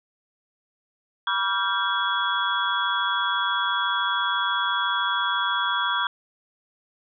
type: tone cluster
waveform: sine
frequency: 970 / 1152 / 1384 / 1571 / 3355 Hz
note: B5 / D6 / F6 / G6 / G#7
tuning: -31 / -34 / -16 / +3 / +17 cents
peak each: -28 dBFS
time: 1.27-6.07 s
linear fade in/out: 2 ms
effects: none